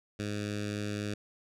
10% pulse tone with notch filter, 103.8 Hz, G#2, in tune, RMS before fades -35 dBFS, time 0.19-1.14 s, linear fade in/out 5 ms, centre 830 Hz, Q 0.71, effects low-pass 8000 Hz 12 dB/octave

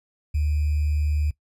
sine tone with sample-and-hold, 75 Hz, D2, 37 cents sharp, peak -20 dBFS, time 0.34-1.31 s, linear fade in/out 10 ms, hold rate 2450 Hz, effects noise-tail reverb RT60 0.1 s tail -19 dB re dry + resampled to 32000 Hz

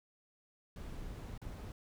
brown noise with dropouts, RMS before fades -45 dBFS, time 0.76-1.72 s, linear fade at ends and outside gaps 2 ms, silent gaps 1.378-1.416 s, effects none

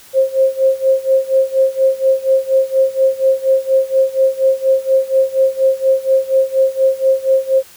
sine tone with tremolo, 531 Hz, C5, 25 cents sharp, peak -7 dBFS, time 0.13-7.63 s, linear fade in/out 50 ms, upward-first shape sine, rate 4.2 Hz, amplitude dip 90%, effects white hiss -42 dBFS RMS until 7.76 s

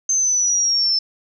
sine linear sweep, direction down, 6290 to 5274 Hz, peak -15 dBFS, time 0.09-0.99 s, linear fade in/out 5 ms, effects none

